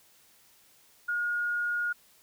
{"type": "tone", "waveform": "sine", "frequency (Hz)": 1433, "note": "F6", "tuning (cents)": 44, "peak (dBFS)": -27, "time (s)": [1.08, 1.93], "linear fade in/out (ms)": 10, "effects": ["white hiss -61 dBFS RMS until 2.22 s"]}